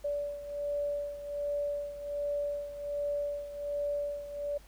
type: beating tone pair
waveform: sine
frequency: 578 / 579.3 Hz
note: D5 / D5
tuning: -28 / -24 cents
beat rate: 1.3 Hz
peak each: -33 / -38 dBFS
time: 0.04-4.58 s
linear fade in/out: 10 ms
effects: added 50 Hz sine -53 dBFS peak until 4.67 s + pink hiss -60 dBFS RMS until 4.67 s